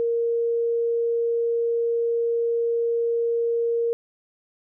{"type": "tone", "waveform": "sine", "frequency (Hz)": 466.2, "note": "A#4", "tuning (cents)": 0, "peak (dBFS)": -20, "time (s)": [0, 3.93], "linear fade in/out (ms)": 0, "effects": []}